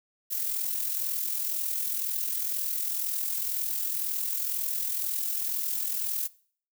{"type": "noise with amplitude modulation", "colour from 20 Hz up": "violet", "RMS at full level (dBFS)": -28, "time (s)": [0.3, 6.28], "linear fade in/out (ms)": 20, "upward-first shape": "sine", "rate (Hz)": 42, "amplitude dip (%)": 50, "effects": ["noise-tail reverb RT60 0.5 s tail -21 dB re dry"]}